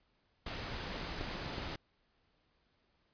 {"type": "noise", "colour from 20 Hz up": "pink", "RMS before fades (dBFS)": -41, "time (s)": [0.46, 1.76], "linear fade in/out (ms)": 5}
{"type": "clicks", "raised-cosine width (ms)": 2, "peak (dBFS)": -27, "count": 2, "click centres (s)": [1.211, 1.582]}
{"effects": ["pink hiss -75 dBFS RMS until 3.13 s", "resampled to 11025 Hz"]}